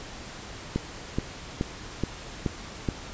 click train, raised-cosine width 3 ms, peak -12 dBFS, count 6, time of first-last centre 0.76-2.888 s, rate 2.35 Hz, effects pink hiss -41 dBFS RMS until 3.13 s + resampled to 16000 Hz

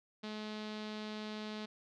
sawtooth tone with low-pass filter, 213.7 Hz, G#3, 50 cents sharp, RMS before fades -43 dBFS, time 0.23-1.66 s, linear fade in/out 10 ms, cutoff 4100 Hz, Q 2.7, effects none

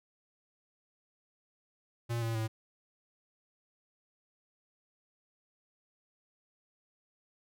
square tone with pitch steps, 117.5 / 114.16 / 110.91 Hz, A#2 / A#2 / A2, +14 / -36 / +14 cents, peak -32 dBFS, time 2.09-2.48 s, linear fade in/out 20 ms, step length 130 ms, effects none

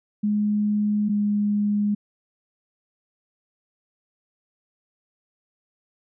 sine tone pair in turn, 208.8 / 206.6 Hz, G#3 / G#3, +10 / -9 cents, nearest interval unison, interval 19 cents, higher first, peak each -19 dBFS, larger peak neither, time 0.23-1.09 / 1.09-1.95 s, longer neither, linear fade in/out 10 ms, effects none

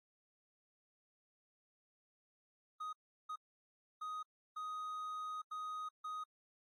triangle tone bursts at uneven times, 1250 Hz, D#6, 8 cents sharp, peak -39 dBFS, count 6, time 2.8-2.93 / 3.29-3.36 / 4.01-4.23 / 4.56-5.42 / 5.51-5.89 / 6.04-6.24 s, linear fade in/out 10 ms, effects AAC 32 kbps

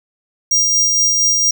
square tone with tremolo, 5700 Hz, F8, 34 cents sharp, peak -11 dBFS, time 0.51-1.51 s, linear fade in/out 5 ms, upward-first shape sine, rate 4.3 Hz, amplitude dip 25%, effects none

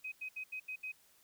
sine tone bursts at uneven times, 2520 Hz, D#7, 21 cents sharp, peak -39 dBFS, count 6, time 0.04-0.12 / 0.21-0.29 / 0.36-0.44 / 0.52-0.6 / 0.68-0.76 / 0.83-0.92 s, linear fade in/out 10 ms, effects white hiss -67 dBFS RMS until 1.23 s

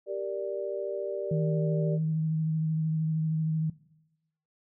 sine chord, G minor, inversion none, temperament equal, 392 / 466.2 / 587.3 Hz, G4 / Bb4 / D5, 0 / 0 / 0 cents, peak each -34 / -37 / -33 dBFS, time 0.06-1.99 s, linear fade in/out 50 ms
sine tone with vibrato, 158.2 Hz, D#3, 29 cents sharp, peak -25 dBFS, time 1.31-3.7 s, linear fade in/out 5 ms, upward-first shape sine, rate 13 Hz, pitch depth 18 cents each way
effects noise-tail reverb RT60 0.9 s tail -19 dB re dry

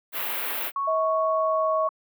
white band-stop noise, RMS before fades -29 dBFS, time 0.12-0.72 s, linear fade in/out 50 ms, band 3100 to 13000 Hz, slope 24 dB/octave
sine tone, 1108.7 Hz, C#6, in tune, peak -24 dBFS, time 0.76-1.89 s, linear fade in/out 2 ms
sine tone with pitch glide, 641 to 635.1 Hz, E5 to D#5, -49 to +35 cents, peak -22 dBFS, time 0.87-1.88 s, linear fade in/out 10 ms, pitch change -16 cents, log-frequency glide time 1.27-1.72 s
effects high-pass 400 Hz 12 dB/octave

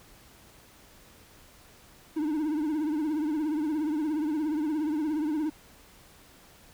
triangle tone with vibrato, 305.7 Hz, D#4, 30 cents flat, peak -24 dBFS, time 2.16-5.5 s, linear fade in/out 10 ms, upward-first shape triangle, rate 17 Hz, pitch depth 110 cents each way, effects pink hiss -55 dBFS RMS until 6.73 s

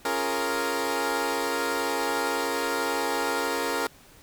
15% pulse chord, Bb minor seventh, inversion first, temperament equal, 277.2 / 349.2 / 415.3 / 466.2 Hz, Db4 / F4 / Ab4 / Bb4, 0 / 0 / 0 / 0 cents, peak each -26 / -27 / -26 / -22 dBFS, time 0.05-3.87 s, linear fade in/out 2 ms, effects pink hiss -53 dBFS RMS until 4.22 s

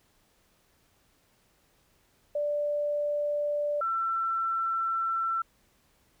sine tone pair in turn, 587.3 / 1343 Hz, D5 / E6, 0 / +32 cents, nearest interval octave + major second, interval 1432 cents, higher second, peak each -26 / -26 dBFS, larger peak neither, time 2.35-3.81 / 3.81-5.42 s, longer second, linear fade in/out 5 ms, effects pink hiss -67 dBFS RMS until 6.2 s

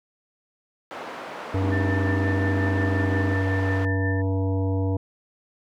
white band-pass noise, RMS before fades -36 dBFS, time 0.91-3.85 s, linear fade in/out 0 ms, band 270 to 1200 Hz, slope 12 dB/octave
harmonic tone, 95.6 Hz, G2, 43 cents flat, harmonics 1 / 3 / 5 / 7 / 9 / 10, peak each -22 / -28 / -31 / -37 / -42 / -42 dBFS, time 1.54-4.97 s, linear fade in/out 5 ms
triangle chord, Ab major seventh, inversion none, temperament equal, 207.7 / 261.6 / 311.1 / 392 Hz, Ab3 / C4 / Eb4 / G4, 0 / 0 / 0 / 0 cents, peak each -34 / -33 / -30 / -35 dBFS, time 1.59-3.37 s, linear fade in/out 50 ms
sine tone with tremolo, 1781 Hz, A6, 21 cents sharp, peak -28 dBFS, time 1.71-4.22 s, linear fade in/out 20 ms, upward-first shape sine, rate 5.6 Hz, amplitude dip 50%
effects none

